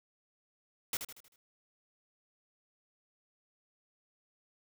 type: noise with echo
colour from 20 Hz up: white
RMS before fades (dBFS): -34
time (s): 0.93-0.97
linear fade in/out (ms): 2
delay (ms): 78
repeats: 5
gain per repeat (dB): -7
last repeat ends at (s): 1.36
effects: none